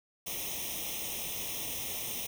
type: noise with comb filter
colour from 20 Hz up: white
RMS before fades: -37 dBFS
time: 0.26-2.27 s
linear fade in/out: 10 ms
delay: 0.33 ms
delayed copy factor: +0.9
effects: none